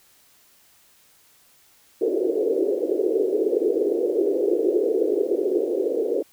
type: band-pass noise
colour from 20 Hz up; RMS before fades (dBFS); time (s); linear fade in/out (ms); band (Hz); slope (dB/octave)
white; -22; 2.01-6.23; 5; 340 to 470; 48
effects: white hiss -57 dBFS RMS until 6.32 s